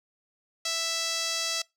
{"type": "tone with band-pass filter", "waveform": "sawtooth", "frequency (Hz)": 660, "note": "E5", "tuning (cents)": 2, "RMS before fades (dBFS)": -30, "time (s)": [0.65, 1.62], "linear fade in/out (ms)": 5, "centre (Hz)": 5200, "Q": 1.8, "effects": ["noise-tail reverb RT60 0.2 s tail -23 dB re dry"]}